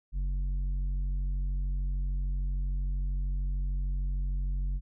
triangle tone with tanh clipping, 46.58 Hz, F#1, 12 cents sharp, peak -29 dBFS, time 0.12-4.81 s, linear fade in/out 50 ms, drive 11 dB, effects none

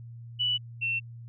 sine tone pair in turn, 2960 / 2700 Hz, F#7 / E7, 0 / +41 cents, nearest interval major second, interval 159 cents, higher first, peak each -24 / -26 dBFS, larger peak first, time 0.39-0.58 / 0.81-1 s, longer neither, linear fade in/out 20 ms, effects added 117 Hz sine -41 dBFS peak until 1.28 s

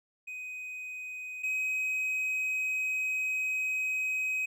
triangle tone pair in turn, 2506 / 2528 Hz, D#7 / D#7, +12 / +27 cents, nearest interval unison, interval 15 cents, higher second, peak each -36 / -27 dBFS, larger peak second, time 0.27-1.43 / 1.43-4.46 s, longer second, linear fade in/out 10 ms, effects none

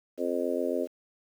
harmonic tone, 87.31 Hz, F2, in tune, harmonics 3 / 4 / 5 / 6 / 7, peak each -33 / -33 / -33 / -33 / -33 dBFS, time 0.17-0.88 s, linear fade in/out 50 ms, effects 9-bit

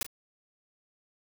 white noise with echo, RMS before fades -29 dBFS, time 0.01-0.03 s, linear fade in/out 2 ms, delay 35 ms, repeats 1, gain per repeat -13 dB, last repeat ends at 0.065 s, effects none

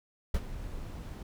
brown noise with ADSR envelope, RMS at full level -26 dBFS, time 0.34-1.23 s, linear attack 6 ms, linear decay 49 ms, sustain -14 dB, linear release 6 ms, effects none

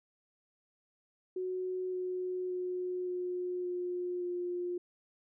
sine tone with pitch steps, 369 / 366 / 363.1 / 360.2 / 357.3 / 354.4 Hz, F#4 / F#4 / F#4 / F#4 / F4 / F4, -5 / -19 / -33 / -46 / +40 / +25 cents, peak -33 dBFS, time 1.36-4.78 s, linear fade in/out 5 ms, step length 570 ms, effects none

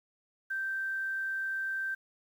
sine tone with quantisation, 1563 Hz, G6, 6 cents flat, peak -31 dBFS, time 0.5-1.95 s, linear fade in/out 10 ms, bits 10, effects none

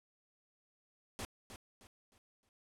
pink noise with echo, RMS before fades -42 dBFS, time 1.19-1.25 s, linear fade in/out 0 ms, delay 310 ms, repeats 4, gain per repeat -9 dB, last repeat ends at 2.49 s, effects low-pass 11000 Hz 12 dB/octave

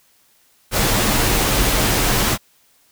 pink noise with comb filter, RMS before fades -17 dBFS, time 0.71-2.38 s, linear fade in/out 50 ms, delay 12 ms, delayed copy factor -0.5, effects white hiss -57 dBFS RMS until 2.91 s

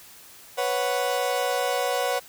35% pulse chord, B suspended second, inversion none, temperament equal, 493.9 / 554.4 / 740 Hz, B4 / C#5 / F#5, 0 / 0 / 0 cents, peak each -26 dBFS, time 0.57-2.2 s, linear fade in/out 20 ms, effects white hiss -48 dBFS RMS until 2.28 s

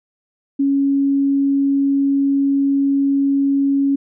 sine tone, 277.2 Hz, C#4, in tune, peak -13 dBFS, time 0.59-3.96 s, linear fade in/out 10 ms, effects none

